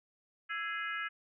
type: harmonic tone with a mistuned harmonic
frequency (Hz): 415.3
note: G#4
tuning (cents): 0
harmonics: 3 / 4 / 5 / 6 / 7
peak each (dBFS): -40 / -38 / -42 / -45 / -47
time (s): 0.49-1.09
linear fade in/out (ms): 20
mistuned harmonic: 3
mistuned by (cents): +110
effects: none